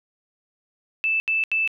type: tone bursts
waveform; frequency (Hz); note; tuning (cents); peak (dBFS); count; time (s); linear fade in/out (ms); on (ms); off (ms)
sine; 2637; E7; 0; -19; 3; 1.04-1.676; 0; 160; 78
effects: none